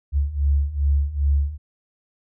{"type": "beating tone pair", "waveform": "sine", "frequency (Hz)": [69.5, 72], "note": ["C#2", "D2"], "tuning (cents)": [5, -34], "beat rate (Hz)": 2.5, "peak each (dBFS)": [-22, -19], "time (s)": [0.12, 1.58], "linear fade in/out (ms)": 50, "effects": []}